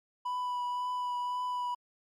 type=tone with vibrato; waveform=triangle; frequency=987.8 Hz; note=B5; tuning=in tune; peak=-29 dBFS; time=0.25-1.75 s; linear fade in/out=10 ms; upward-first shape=triangle; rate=1.9 Hz; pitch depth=16 cents each way; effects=MP3 64 kbps